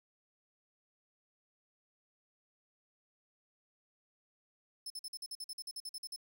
sawtooth tone bursts, 5250 Hz, E8, 8 cents flat, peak -38 dBFS, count 15, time 4.86-6.162 s, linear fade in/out 5 ms, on 42 ms, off 48 ms, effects none

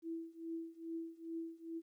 sine tone with tremolo, 329.6 Hz, E4, in tune, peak -38 dBFS, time 0.02-1.82 s, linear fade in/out 50 ms, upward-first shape triangle, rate 2.4 Hz, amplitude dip 95%, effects 13-bit

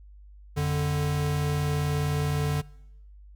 square tone pair together, 87.31 / 146.94 Hz, F2 / D3, 0 / +1 cents, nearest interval major sixth, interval 901 cents, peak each -31 / -26 dBFS, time 0.56-2.62 s, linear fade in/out 20 ms, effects noise-tail reverb RT60 0.9 s tail -23 dB re dry + added 50 Hz sine -46 dBFS peak until 3.35 s

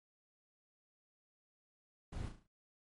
brown noise with echo, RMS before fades -44 dBFS, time 2.12-2.29 s, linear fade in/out 10 ms, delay 36 ms, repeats 5, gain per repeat -6 dB, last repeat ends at 2.47 s, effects noise-tail reverb RT60 0.2 s tail -24 dB re dry + MP3 48 kbps

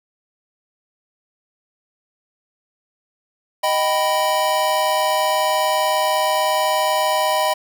square chord, Eb augmented, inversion none, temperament equal with one note detuned, 622.3 / 775.9 / 987.8 Hz, Eb5 / G5 / B5, 0 / -18 / 0 cents, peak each -21 / -23 / -21 dBFS, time 3.63-7.54 s, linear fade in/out 10 ms, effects none

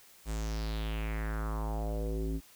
square tone with low-pass filter sweep, 54.2 Hz, A1, 25 cents flat, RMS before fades -34 dBFS, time 0.25-2.41 s, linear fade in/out 50 ms, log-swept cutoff 8800 to 280 Hz, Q 3.6, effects white hiss -58 dBFS RMS until 2.55 s

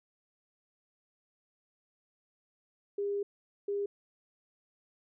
sine tone bursts at uneven times, 404 Hz, G#4, 48 cents flat, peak -30 dBFS, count 2, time 2.98-3.23 / 3.68-3.86 s, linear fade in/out 5 ms, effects none

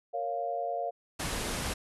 sine chord, Bb minor, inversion none, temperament equal with one note detuned, 466.2 / 556.6 / 698.5 Hz, Bb4 / Db5 / F5, 0 / +7 / 0 cents, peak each -38 / -36 / -32 dBFS, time 0.13-0.91 s, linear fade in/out 20 ms
pink low-pass noise, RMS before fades -34 dBFS, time 1.19-1.74 s, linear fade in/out 10 ms, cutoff 12000 Hz, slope 96 dB/octave
effects none

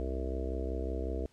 harmonic tone, 65.4 Hz, C2, in tune, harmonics 1 / 3 / 4 / 5 / 6 / 7 / 8 / 9 / 10, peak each -34 / -48 / -44 / -42 / -43 / -41 / -52 / -48 / -45 dBFS, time 0-1.26 s, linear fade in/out 0 ms, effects pink hiss -67 dBFS RMS until 1.32 s + low-pass 9000 Hz 12 dB/octave

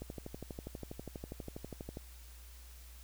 click train, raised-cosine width 2 ms, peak -29 dBFS, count 25, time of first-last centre 0.02-1.971 s, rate 12.3 Hz, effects added 60 Hz sine -51 dBFS peak until 3.03 s + white hiss -59 dBFS RMS until 3.03 s

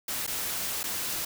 white noise with dropouts, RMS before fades -32 dBFS, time 0.08-1.25 s, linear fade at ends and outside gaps 5 ms, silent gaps 0.266-0.275 / 0.832-0.838 s, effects none

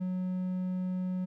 triangle tone, 183.7 Hz, F#3, 12 cents flat, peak -28 dBFS, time 0-1.26 s, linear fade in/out 20 ms, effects none

